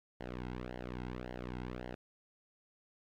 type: tone with flanger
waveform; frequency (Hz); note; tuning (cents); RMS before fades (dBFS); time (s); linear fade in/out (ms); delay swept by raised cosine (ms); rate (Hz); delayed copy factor
sawtooth; 61.74; B1; 0; -43; 0.2-1.95; 5; 0.81 to 1.72; 1.8; -0.9
effects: low-pass 3000 Hz 12 dB/octave + 12-bit